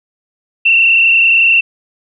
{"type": "tone with frequency modulation", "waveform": "sine", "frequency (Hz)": 2706, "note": "E7", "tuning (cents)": 45, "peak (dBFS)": -6, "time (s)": [0.65, 1.61], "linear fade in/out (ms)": 10, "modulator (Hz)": 31.1, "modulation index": 2, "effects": []}